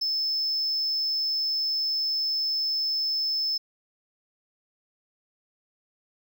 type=tone; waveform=triangle; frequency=5250 Hz; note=E8; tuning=8 cents flat; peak=-23 dBFS; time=0.01-3.58 s; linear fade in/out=10 ms; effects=none